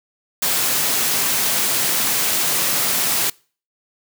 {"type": "high-pass noise", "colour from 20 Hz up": "white", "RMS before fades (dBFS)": -19, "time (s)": [0.42, 3.3], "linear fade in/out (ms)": 5, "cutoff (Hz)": 110, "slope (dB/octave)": 24, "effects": ["noise-tail reverb RT60 0.4 s tail -25 dB re dry"]}